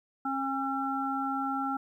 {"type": "harmonic tone", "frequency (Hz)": 270.5, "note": "C#4", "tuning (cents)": -42, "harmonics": [1, 3, 5], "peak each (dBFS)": [-33, -33, -33], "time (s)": [0.25, 1.77], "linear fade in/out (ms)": 5, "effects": ["11-bit"]}